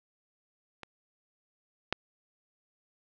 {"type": "clicks", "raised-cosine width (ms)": 0.3, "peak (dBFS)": [-25, -11], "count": 2, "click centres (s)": [0.833, 1.926], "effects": ["resampled to 16000 Hz", "8-bit"]}